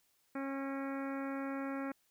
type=harmonic tone with a mistuned harmonic; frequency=272.7 Hz; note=C#4; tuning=28 cents flat; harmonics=1 / 2 / 3 / 4 / 5 / 6 / 7 / 8 / 9; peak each=-38 / -44 / -49 / -50 / -48 / -52 / -53 / -55 / -59 dBFS; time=0.35-1.92 s; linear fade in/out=5 ms; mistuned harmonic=8; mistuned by=+35 cents; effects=white hiss -74 dBFS RMS until 2.1 s